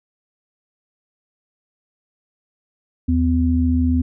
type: tone pair together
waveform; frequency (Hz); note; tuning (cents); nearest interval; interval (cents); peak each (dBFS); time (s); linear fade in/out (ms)
sine; 79.3 / 252.5; D#2 / B3; +33 / +39; octave + minor sixth; 2006; -17; 3.08-4.02; 10
effects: none